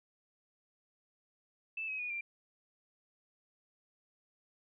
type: tone with pitch steps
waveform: sine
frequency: 2637 / 2546 / 2458 / 2372 Hz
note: E7 / D#7 / D#7 / D7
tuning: 0 / +39 / -22 / +17 cents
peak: -36 dBFS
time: 1.77-2.21 s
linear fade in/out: 5 ms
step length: 110 ms
effects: none